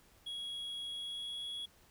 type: tone with pitch glide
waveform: triangle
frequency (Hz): 3322 to 3347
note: G#7 to G#7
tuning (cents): 0 to +13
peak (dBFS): -38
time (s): 0.26-1.66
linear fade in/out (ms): 10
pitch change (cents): +13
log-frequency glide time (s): 0.86-1.46
effects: pink hiss -65 dBFS RMS until 1.9 s